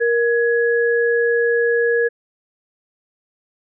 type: tone pair together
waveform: sine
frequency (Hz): 470.4 / 1676.3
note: A#4 / G#6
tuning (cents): +16 / +16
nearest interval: octave + minor seventh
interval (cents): 2200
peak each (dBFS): -15 / -20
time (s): 0-2.09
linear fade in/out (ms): 20
effects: none